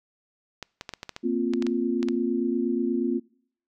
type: clicks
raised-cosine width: 0.2 ms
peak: -17 dBFS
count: 12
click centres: 0.627 / 0.811 / 0.892 / 0.937 / 1.031 / 1.093 / 1.164 / 1.536 / 1.624 / 1.667 / 2.029 / 2.086 s
type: chord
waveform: sine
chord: Bb suspended second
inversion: none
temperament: equal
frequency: 233.1 / 261.6 / 349.2 Hz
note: Bb3 / C4 / F4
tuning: 0 / 0 / 0 cents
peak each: -27 dBFS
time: 1.23-3.2 s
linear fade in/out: 20 ms
effects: noise-tail reverb RT60 0.6 s tail -25 dB re dry